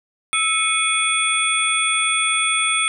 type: tone cluster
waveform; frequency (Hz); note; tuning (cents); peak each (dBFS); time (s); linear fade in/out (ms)
sine; 1306 / 2209 / 2484 / 3389 / 8880; E6 / C#7 / D#7 / G#7 / C#9; -17 / -7 / -3 / +34 / +2; -23; 0.33-2.88; 0
effects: none